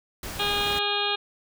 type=noise; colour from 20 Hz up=pink; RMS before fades=-35 dBFS; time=0.23-0.79 s; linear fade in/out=2 ms
type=harmonic tone; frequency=409.3 Hz; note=G#4; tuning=25 cents flat; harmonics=1 / 2 / 3 / 4 / 6 / 7 / 8 / 9 / 10; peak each=-32 / -31 / -33 / -34 / -32 / -34 / -30 / -31 / -35 dBFS; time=0.39-1.16 s; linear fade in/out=10 ms
effects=none